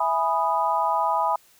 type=chord; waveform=sine; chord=E major seventh; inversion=none; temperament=equal with one note detuned; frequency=659.3 / 830.6 / 987.8 / 1238.8 Hz; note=E5 / G#5 / B5 / D#6; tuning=0 / 0 / 0 / -8 cents; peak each=-28 / -25 / -23 / -28 dBFS; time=0-1.36 s; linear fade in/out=5 ms; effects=white hiss -57 dBFS RMS until 1.59 s